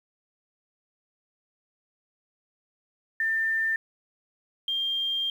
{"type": "tone pair in turn", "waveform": "sine", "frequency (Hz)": [1793, 3195], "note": ["A6", "G7"], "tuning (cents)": [32, 32], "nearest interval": "minor seventh", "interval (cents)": 1000, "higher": "second", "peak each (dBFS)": [-23, -25], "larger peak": "first", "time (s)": [[3.2, 3.76], [4.68, 5.3]], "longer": "second", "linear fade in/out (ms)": 2, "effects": ["9-bit"]}